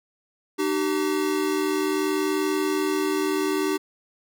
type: tone pair together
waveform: square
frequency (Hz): 303.3 / 383.9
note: D#4 / G4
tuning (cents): -44 / -36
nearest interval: major third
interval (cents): 408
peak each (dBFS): -26 / -25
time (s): 0.58-3.78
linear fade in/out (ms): 20
effects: none